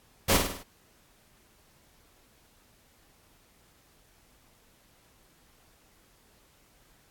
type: noise with echo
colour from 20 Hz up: pink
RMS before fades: -22 dBFS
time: 0.28-0.38 s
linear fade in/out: 20 ms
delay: 51 ms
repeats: 5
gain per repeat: -5 dB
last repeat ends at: 0.635 s
effects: pink hiss -62 dBFS RMS until 7.1 s + AAC 64 kbps